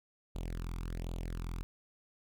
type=tone with flanger; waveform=sawtooth; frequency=42.5 Hz; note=F1; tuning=46 cents flat; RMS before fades=-39 dBFS; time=0.35-1.63 s; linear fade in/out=0 ms; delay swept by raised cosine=0.27 to 0.87 ms; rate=1.3 Hz; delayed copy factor=+0.8; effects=none